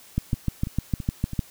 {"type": "two click trains", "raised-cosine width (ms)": 5, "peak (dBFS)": [-19, -10], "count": [4, 9], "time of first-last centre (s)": [[0.34, 1.333], [0.18, 1.392]], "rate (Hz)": [3.02, 6.6], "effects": ["white hiss -50 dBFS RMS until 1.5 s"]}